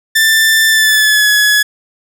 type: tone with pitch glide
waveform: sawtooth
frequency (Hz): 1775 to 1693.9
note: A6 to G#6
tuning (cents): +15 to +34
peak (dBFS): -4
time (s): 0.15-1.63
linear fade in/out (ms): 10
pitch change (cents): -81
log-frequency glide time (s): 0.69-1.29
effects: none